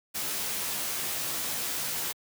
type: noise with comb filter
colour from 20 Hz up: white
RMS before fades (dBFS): -32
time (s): 0.14-2.13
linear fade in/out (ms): 20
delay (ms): 14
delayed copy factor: +0.6
effects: high-pass 80 Hz 12 dB/octave